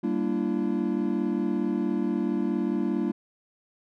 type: chord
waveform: triangle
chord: E half-diminished seventh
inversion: first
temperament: equal with one note detuned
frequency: 196 / 233.1 / 293.7 / 338.3 Hz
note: G3 / Bb3 / D4 / E4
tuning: 0 / 0 / 0 / +45 cents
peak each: -28 / -27 / -28 / -28 dBFS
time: 0.03-3.12 s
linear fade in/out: 10 ms
effects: none